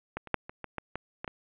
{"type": "clicks", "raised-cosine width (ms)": 0.5, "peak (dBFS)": [-18, -29, -9, -25, -22, -18, -19, -20, -20], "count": 9, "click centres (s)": [0.17, 0.273, 0.343, 0.495, 0.643, 0.783, 0.956, 1.245, 1.278], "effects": ["resampled to 8000 Hz", "8-bit"]}